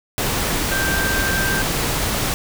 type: tone in noise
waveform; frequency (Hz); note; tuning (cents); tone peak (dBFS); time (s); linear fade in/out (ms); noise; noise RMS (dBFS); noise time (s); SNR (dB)
sine; 1571; G6; +3; -21; 0.72-1.62; 0; pink; -21; 0.18-2.34; -3
effects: none